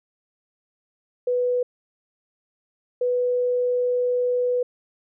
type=tone bursts at uneven times; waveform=sine; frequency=493.9 Hz; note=B4; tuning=in tune; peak=-19 dBFS; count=2; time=1.27-1.63 / 3.01-4.63 s; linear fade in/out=5 ms; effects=none